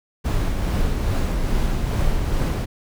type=noise with tremolo; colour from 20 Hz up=brown; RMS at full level=-19 dBFS; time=0.24-2.66 s; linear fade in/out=20 ms; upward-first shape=triangle; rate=2.4 Hz; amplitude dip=35%; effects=none